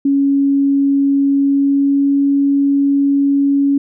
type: tone with pitch glide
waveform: sine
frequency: 278 to 279.8 Hz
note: C#4 to C#4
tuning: +5 to +16 cents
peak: -10 dBFS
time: 0.05-3.78 s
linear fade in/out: 5 ms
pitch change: +11 cents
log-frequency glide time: 1.34-2.2 s
effects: none